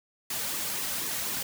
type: noise with flanger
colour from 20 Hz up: white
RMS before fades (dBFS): -32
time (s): 0.3-1.43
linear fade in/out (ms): 5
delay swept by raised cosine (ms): 1.3 to 3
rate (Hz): 4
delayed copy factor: -0.6
effects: none